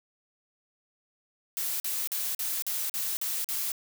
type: noise bursts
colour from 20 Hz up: blue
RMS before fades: -31 dBFS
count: 8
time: 1.57-3.718 s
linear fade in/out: 0 ms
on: 230 ms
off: 44 ms
effects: none